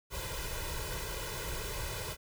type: noise with comb filter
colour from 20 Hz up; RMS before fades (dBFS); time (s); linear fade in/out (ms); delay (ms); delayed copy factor
pink; -38; 0.1-2.17; 50; 2; +1
effects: none